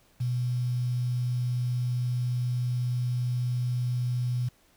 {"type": "tone with quantisation", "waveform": "sine", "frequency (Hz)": 123.47, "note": "B2", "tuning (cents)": 0, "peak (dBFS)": -25, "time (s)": [0.2, 4.49], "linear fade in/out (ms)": 10, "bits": 8, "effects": ["pink hiss -63 dBFS RMS until 4.76 s"]}